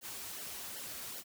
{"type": "noise with flanger", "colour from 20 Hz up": "white", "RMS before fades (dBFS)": -44, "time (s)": [0.01, 1.24], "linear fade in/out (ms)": 50, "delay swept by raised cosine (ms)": [0.81, 6.61], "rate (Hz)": 2.6, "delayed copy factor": -0.75, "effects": []}